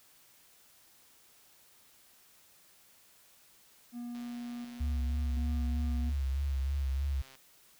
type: tone with tremolo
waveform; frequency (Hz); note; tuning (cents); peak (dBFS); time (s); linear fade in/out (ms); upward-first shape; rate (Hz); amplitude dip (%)
triangle; 240; B3; -49; -36; 3.92-6.14; 50; square; 0.69; 45
type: click train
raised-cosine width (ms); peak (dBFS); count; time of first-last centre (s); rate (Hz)
0.2; -37; 427; 4.15-7.353; 133
type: tone with vibrato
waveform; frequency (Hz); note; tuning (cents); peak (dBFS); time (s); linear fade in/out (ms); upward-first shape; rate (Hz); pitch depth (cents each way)
sine; 69; C#2; -7; -29; 4.8-7.22; 10; sine; 3.2; 65
effects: white hiss -62 dBFS RMS until 7.79 s